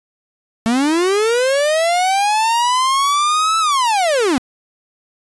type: linear two-way sweep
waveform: 45% pulse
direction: up then down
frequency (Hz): 219.5 to 1324 to 237.4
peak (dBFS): -13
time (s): 0.66-4.38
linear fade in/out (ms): 0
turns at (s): 3.59
effects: resampled to 24000 Hz